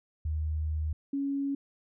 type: tone pair in turn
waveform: sine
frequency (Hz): 77.5 / 278.3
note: D#2 / C#4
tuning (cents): -6 / +7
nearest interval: octave + minor seventh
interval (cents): 2213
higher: second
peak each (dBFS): -28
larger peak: neither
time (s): 0.25-0.93 / 1.13-1.55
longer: first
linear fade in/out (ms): 5
effects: none